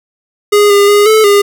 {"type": "tone with pitch steps", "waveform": "square", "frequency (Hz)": [412.9, 404.4, 411.2, 435.7, 405.6], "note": ["G#4", "G#4", "G#4", "A4", "G#4"], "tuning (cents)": [-10, -46, -17, -17, -41], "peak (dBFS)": -5, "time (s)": [0.52, 1.42], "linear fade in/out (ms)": 10, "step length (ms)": 180, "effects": []}